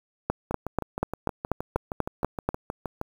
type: two click trains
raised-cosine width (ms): 1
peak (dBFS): -16 / -9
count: 17 / 10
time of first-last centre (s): 0.51-3.014 / 0.3-2.49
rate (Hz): 6.39 / 4.11
effects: 7-bit